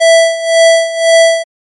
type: tone with tremolo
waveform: square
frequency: 660 Hz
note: E5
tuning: 2 cents sharp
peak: -3 dBFS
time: 0-1.44 s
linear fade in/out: 20 ms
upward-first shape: sine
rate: 1.9 Hz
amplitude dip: 80%
effects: MP3 48 kbps